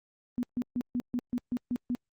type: tone bursts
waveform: sine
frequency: 245 Hz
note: B3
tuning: 14 cents flat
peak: -27 dBFS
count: 9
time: 0.38-1.95 s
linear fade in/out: 0 ms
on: 50 ms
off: 140 ms
effects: Opus 32 kbps